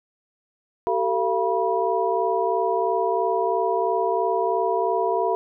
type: tone cluster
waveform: sine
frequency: 386.1 / 449.1 / 686 / 970 Hz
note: G4 / A4 / F5 / B5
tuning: -26 / +35 / -31 / -31 cents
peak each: -25 dBFS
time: 0.87-5.35 s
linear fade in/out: 0 ms
effects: none